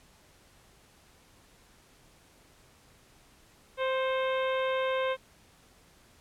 harmonic tone with a mistuned harmonic, 523.3 Hz, C5, in tune, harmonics 1 / 2 / 3 / 4 / 5 / 6 / 7, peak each -28 / -34 / -38 / -40 / -42 / -44 / -45 dBFS, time 3.77-5.17 s, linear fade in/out 50 ms, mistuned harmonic 4, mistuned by +41 cents, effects pink hiss -60 dBFS RMS until 6.2 s + low-pass 12000 Hz 12 dB/octave

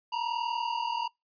square tone pair together, 918.2 / 959 Hz, A#5 / A#5, -26 / +49 cents, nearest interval minor second, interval 75 cents, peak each -33 / -32 dBFS, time 0.12-1.08 s, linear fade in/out 10 ms, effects noise-tail reverb RT60 0.2 s tail -25 dB re dry + resampled to 11025 Hz

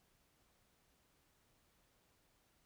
silence, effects pink hiss -75 dBFS RMS until 2.65 s

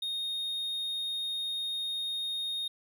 triangle tone, 3706 Hz, A#7, 11 cents flat, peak -30 dBFS, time 0.02-2.68 s, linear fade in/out 5 ms, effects none

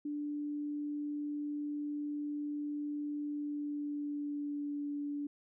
sine tone with pitch glide, 293.7 to 289.3 Hz, D4 to D4, 0 to -26 cents, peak -35 dBFS, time 0.05-5.27 s, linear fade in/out 5 ms, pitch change -26 cents, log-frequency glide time 3.25-4.88 s, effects none

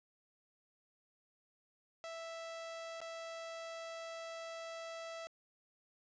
sawtooth tone with dropouts, 659.3 Hz, E5, in tune, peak -40 dBFS, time 2.04-5.27 s, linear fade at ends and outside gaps 0 ms, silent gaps 3.004-3.015 s, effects resampled to 16000 Hz + 11-bit

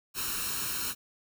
white noise with comb filter, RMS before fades -33 dBFS, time 0.14-0.95 s, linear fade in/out 50 ms, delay 0.73 ms, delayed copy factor +0.75, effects none

